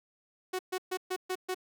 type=tone bursts; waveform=sawtooth; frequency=370 Hz; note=F#4; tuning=in tune; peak=-27 dBFS; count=6; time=0.53-1.546 s; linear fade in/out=10 ms; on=61 ms; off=130 ms; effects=none